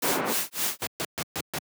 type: noise with tremolo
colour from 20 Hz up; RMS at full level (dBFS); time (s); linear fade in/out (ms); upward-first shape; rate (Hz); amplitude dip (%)
white; -26; 0.02-0.86; 5; sine; 3.6; 100
type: band-pass noise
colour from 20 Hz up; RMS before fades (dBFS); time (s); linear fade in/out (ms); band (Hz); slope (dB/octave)
pink; -28; 0.02-0.34; 20; 250 to 1600; 12
type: noise bursts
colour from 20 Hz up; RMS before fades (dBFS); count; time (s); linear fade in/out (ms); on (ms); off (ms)
pink; -29; 5; 0.82-1.585; 0; 49; 130
effects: high-pass 150 Hz 12 dB/octave